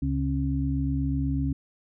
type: harmonic tone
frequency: 68.1 Hz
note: C#2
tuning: 30 cents flat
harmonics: 1 / 2 / 4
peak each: -28 / -28 / -28 dBFS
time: 0.02-1.53 s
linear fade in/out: 5 ms
effects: none